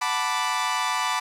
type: chord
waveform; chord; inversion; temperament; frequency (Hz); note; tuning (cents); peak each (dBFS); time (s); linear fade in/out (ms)
sawtooth; B minor seventh; second; equal; 740 / 880 / 987.8 / 1174.7; F#5 / A5 / B5 / D6; 0 / 0 / 0 / 0; -29 / -26 / -23 / -24; 0.01-1.2; 10
effects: low-pass 9000 Hz 12 dB/octave + 9-bit